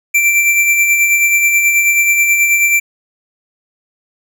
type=tone with tremolo; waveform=square; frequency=2348 Hz; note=D7; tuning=1 cent flat; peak=-8 dBFS; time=0.14-2.8 s; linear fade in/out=10 ms; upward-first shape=sine; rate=9.3 Hz; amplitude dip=40%; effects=none